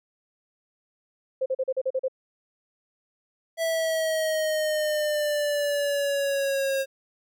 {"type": "tone bursts", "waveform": "sine", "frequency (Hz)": 523.3, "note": "C5", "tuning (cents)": 0, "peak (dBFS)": -22, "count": 8, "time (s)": [1.41, 2.083], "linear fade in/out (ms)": 10, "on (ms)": 50, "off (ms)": 39}
{"type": "exponential sweep", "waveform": "square", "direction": "down", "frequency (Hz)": [659.3, 538], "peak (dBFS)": -24, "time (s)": [3.57, 6.86], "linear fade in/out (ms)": 50}
{"effects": []}